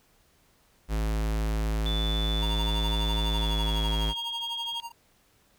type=tone; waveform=square; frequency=53.9 Hz; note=A1; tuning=35 cents flat; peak=-26 dBFS; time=0.88-4.14 s; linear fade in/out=50 ms
type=tone with pitch glide; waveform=sine; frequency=3489 to 3255 Hz; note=A7 to G#7; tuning=-15 to -36 cents; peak=-31 dBFS; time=1.86-4.8 s; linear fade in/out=0 ms; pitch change=-121 cents; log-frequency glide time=3.3-4.09 s
type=tone with tremolo; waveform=square; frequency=932.3 Hz; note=A#5; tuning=in tune; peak=-34 dBFS; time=2.42-4.92 s; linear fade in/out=5 ms; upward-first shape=triangle; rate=12 Hz; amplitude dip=100%
effects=pink hiss -64 dBFS RMS until 5.58 s